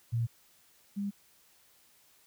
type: tone pair in turn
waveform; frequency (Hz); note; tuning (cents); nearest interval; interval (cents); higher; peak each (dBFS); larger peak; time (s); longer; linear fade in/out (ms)
sine; 116.54 / 201.1; A#2 / G3; 0 / +44; major sixth; 944; second; -27 / -31; first; 0.12-0.27 / 0.96-1.11; neither; 20
effects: white hiss -64 dBFS RMS until 2.26 s